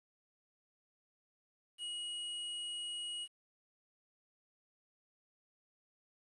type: tone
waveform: square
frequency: 2900 Hz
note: F#7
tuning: 35 cents flat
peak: -40 dBFS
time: 1.78-3.28 s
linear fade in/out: 50 ms
effects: resampled to 24000 Hz + 11-bit